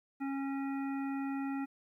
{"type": "harmonic tone", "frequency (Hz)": 273.9, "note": "C#4", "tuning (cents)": -21, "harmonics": [1, 3, 5, 7, 9], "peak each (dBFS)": [-34, -44, -48, -51, -53], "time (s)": [0.2, 1.66], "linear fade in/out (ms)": 20, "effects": ["12-bit"]}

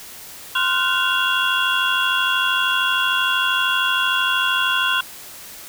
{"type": "tone cluster", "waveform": "sine", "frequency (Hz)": [1042, 1418, 1511, 2775, 3345], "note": ["C6", "F6", "F#6", "F7", "G#7"], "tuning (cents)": [-7, 26, 36, -12, 12], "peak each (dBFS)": -23, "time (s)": [0.55, 5.01], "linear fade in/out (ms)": 5, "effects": ["white hiss -38 dBFS RMS until 5.68 s"]}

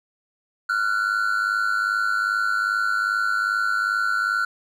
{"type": "tone pair together", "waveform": "triangle", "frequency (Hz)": [1377.5, 1480], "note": ["F6", "F#6"], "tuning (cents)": [-24, 0], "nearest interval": "minor second", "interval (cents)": 124, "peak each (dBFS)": -21, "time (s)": [0.69, 4.45], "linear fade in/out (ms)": 5, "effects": []}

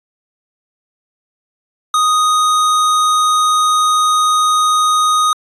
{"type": "tone", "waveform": "square", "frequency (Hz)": 1244.5, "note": "D#6", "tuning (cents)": 0, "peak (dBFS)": -11, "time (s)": [1.94, 5.33], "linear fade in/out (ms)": 2, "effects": ["resampled to 24000 Hz"]}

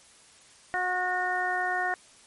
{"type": "harmonic tone with a mistuned harmonic", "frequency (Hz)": 363.8, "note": "F#4", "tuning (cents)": -29, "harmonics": [1, 2, 3, 4, 5], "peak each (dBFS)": [-38, -29, -37, -32, -30], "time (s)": [0.74, 1.94], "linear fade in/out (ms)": 0, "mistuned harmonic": 5, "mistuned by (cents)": 15, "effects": ["white hiss -55 dBFS RMS until 2.26 s", "MP3 48 kbps"]}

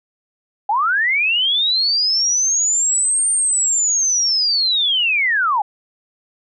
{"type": "linear two-way sweep", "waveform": "sine", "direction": "up then down", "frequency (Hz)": [784, 8870, 784], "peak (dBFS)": -14, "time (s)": [0.69, 5.62], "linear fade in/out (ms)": 5, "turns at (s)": 3.3, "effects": []}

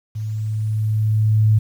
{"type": "tone with level ramp", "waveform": "sine", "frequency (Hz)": 108.2, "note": "A2", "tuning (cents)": -29, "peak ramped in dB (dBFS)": [-23, -10], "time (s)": [0.15, 1.59], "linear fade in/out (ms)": 10, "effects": ["8-bit"]}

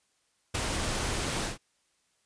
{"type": "noise with ADSR envelope", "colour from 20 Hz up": "pink", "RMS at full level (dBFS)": -26, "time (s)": [0.54, 1.58], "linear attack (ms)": 14, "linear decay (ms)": 5, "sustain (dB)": -5, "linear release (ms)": 130, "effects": ["white hiss -72 dBFS RMS until 2.25 s", "resampled to 22050 Hz"]}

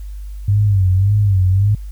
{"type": "tone with vibrato", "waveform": "sine", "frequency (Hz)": 98, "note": "G2", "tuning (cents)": 0, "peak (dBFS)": -10, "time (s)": [0.48, 1.75], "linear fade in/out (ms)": 5, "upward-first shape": "sine", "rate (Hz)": 1.8, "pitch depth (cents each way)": 110, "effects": ["added 50 Hz sine -26 dBFS peak until 1.91 s", "white hiss -53 dBFS RMS until 1.91 s"]}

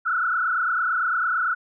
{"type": "tone with frequency modulation", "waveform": "sine", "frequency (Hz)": 1400, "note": "F6", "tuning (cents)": 4, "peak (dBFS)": -20, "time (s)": [0.05, 1.55], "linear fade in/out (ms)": 20, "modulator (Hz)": 28.9, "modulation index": 3.2, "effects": []}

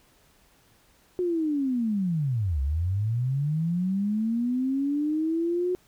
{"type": "linear two-way sweep", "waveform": "sine", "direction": "down then up", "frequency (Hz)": [366.2, 65.41, 366.2], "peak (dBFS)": -23, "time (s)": [1.19, 5.75], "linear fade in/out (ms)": 0, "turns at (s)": 2.61, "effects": ["pink hiss -61 dBFS RMS until 5.87 s"]}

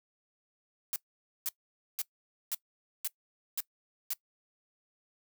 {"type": "noise bursts", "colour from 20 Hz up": "blue", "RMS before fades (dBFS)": -33, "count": 7, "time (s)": [0.93, 4.133], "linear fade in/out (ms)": 0, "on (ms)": 29, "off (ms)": 500, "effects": ["noise-tail reverb RT60 0.1 s tail -21 dB re dry"]}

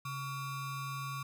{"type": "ring-modulated tone", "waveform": "square", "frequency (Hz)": 632, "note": "D#5", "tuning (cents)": 27, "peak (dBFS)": -35, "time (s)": [0.05, 1.23], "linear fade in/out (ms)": 5, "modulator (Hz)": 496, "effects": []}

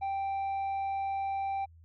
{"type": "tone with tanh clipping", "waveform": "sine", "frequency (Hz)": 784, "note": "G5", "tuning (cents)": 0, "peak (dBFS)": -31, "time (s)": [0.01, 1.66], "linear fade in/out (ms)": 20, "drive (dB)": 4, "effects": ["added 82 Hz sine -53 dBFS peak until 1.84 s"]}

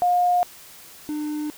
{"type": "tone pair in turn", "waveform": ["sine", "triangle"], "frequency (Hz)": [713, 300.7], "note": ["F5", "D4"], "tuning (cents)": [36, 41], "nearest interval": "octave + minor third", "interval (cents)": 1495, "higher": "first", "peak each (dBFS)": [-16, -23], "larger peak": "first", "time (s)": [[0.02, 0.43], [1.09, 1.5]], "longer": "neither", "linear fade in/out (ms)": 0, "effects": ["white hiss -45 dBFS RMS until 1.57 s"]}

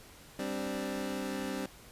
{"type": "chord", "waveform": "25% pulse", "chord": "G suspended fourth", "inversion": "none", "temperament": "equal", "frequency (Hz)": [196, 261.6, 293.7], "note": ["G3", "C4", "D4"], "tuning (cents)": [0, 0, 0], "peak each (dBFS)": [-35, -34, -36], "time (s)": [0.39, 1.66], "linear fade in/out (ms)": 2, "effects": ["pink hiss -54 dBFS RMS until 1.91 s", "resampled to 32000 Hz"]}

